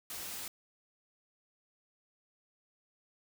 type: noise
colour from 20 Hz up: white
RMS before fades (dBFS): -42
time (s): 0.1-0.48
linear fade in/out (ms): 2
effects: none